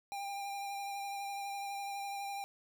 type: tone with vibrato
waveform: square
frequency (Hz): 798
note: G5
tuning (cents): +31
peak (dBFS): -39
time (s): 0.12-2.44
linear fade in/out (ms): 0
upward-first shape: sine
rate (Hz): 12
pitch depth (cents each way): 16
effects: none